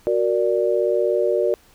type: chord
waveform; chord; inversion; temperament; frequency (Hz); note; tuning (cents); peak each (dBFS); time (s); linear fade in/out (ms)
sine; Gb augmented; none; equal; 370 / 466.2 / 587.3; Gb4 / Bb4 / D5; 0 / 0 / 0; -21; 0.07-1.54; 0
effects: pink hiss -54 dBFS RMS until 1.74 s